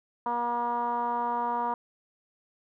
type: tone with low-pass filter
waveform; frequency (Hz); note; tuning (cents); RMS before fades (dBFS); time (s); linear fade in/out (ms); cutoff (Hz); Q
10% pulse; 238.8; A#3; +42; -29; 0.26-1.74; 2; 1000; 5.5
effects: none